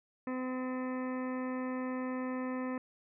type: harmonic tone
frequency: 255.8 Hz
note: C4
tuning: 39 cents flat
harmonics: 1 / 2 / 3 / 4 / 5 / 7 / 8 / 9 / 10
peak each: -35 / -41 / -51 / -45 / -49 / -49 / -54 / -59 / -59 dBFS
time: 0.27-2.78 s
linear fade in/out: 2 ms
effects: none